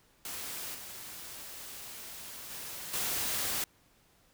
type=noise with level steps; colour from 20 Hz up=white; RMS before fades=-40 / -45 / -42 / -33 dBFS; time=0.25-3.64 s; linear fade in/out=2 ms; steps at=0.74 / 2.5 / 2.93 s; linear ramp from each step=10 ms; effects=pink hiss -66 dBFS RMS until 4.33 s